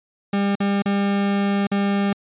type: tone with dropouts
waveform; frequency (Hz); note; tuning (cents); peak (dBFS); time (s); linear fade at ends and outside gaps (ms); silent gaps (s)
40% pulse; 200; G3; +35; -17; 0.33-2.13; 5; 0.554-0.602 / 0.822-0.857 / 1.67-1.715
effects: resampled to 8000 Hz